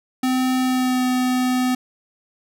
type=tone with pitch glide; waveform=square; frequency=256.9 to 252.9 Hz; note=C4 to B3; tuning=-32 to +41 cents; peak=-18 dBFS; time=0.23-1.75 s; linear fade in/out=5 ms; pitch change=-27 cents; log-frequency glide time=0.61-1.05 s; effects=none